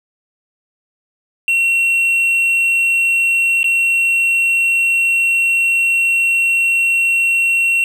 triangle tone with dropouts, 2727 Hz, F7, 42 cents flat, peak -10 dBFS, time 1.48-7.84 s, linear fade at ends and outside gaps 1 ms, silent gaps 3.631-3.642 s, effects none

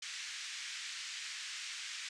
pink band-pass noise, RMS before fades -44 dBFS, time 0.02-2.09 s, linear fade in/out 5 ms, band 1800 to 7200 Hz, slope 24 dB/octave, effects resampled to 22050 Hz

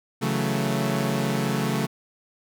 sawtooth chord, F# minor seventh, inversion second, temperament equal, 138.59 / 164.81 / 185 / 220 Hz, C#3 / E3 / F#3 / A3, 0 / 0 / 0 / 0 cents, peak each -23 / -28 / -25 / -23 dBFS, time 0.21-1.87 s, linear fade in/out 20 ms, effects none

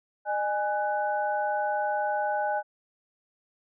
sine tone cluster, 608 / 828 / 1496 Hz, D#5 / G#5 / F#6, -40 / -5 / +19 cents, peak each -30 / -27 / -34 dBFS, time 0.25-2.63 s, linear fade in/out 50 ms, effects none

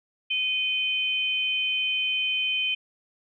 sine tone pair together, 2483 / 3080 Hz, D#7 / G7, -4 / -31 cents, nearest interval major third, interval 373 cents, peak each -26 dBFS, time 0.3-2.75 s, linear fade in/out 10 ms, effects none

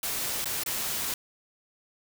white noise with dropouts, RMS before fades -31 dBFS, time 0.03-1.14 s, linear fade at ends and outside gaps 2 ms, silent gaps 0.444-0.456 / 0.636-0.661 s, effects none

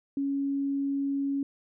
sine tone, 277.8 Hz, C#4, 4 cents sharp, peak -26 dBFS, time 0.17-1.43 s, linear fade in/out 2 ms, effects none

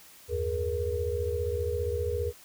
sine tone cluster, 79.5 / 94.5 / 419.8 / 477 Hz, D#2 / F#2 / G#4 / A#4, +38 / +37 / +19 / +40 cents, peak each -32 / -38 / -33 / -31 dBFS, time 0.28-2.33 s, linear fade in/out 50 ms, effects white hiss -53 dBFS RMS until 2.44 s

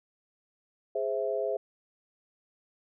sine chord, Ab augmented, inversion none, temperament equal, 415.3 / 523.3 / 659.3 Hz, Ab4 / C5 / E5, 0 / 0 / 0 cents, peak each -32 dBFS, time 0.95-1.57 s, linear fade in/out 5 ms, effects none

